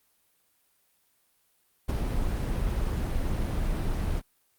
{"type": "noise with ADSR envelope", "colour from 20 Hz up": "brown", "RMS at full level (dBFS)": -22, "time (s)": [1.88, 4.22], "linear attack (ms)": 19, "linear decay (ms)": 16, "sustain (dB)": -6, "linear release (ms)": 41, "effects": ["white hiss -69 dBFS RMS until 4.58 s", "Opus 32 kbps"]}